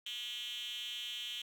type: tone with high-pass filter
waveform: 5% pulse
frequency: 241.2 Hz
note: B3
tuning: 41 cents flat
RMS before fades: -42 dBFS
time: 0.06-1.42 s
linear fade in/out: 5 ms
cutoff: 3200 Hz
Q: 8.5
effects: none